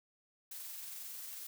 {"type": "noise with amplitude modulation", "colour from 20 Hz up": "blue", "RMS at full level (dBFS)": -45, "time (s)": [0.51, 1.47], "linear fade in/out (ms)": 5, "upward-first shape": "sine", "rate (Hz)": 22.2, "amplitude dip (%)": 25, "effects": []}